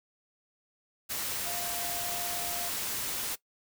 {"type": "tone in noise", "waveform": "sine", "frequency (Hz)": 698.5, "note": "F5", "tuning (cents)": 0, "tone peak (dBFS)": -40, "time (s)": [1.45, 2.7], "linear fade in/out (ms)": 20, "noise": "white", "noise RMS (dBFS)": -34, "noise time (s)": [1.09, 3.36], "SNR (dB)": -9, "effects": ["noise-tail reverb RT60 0.1 s tail -19 dB re dry"]}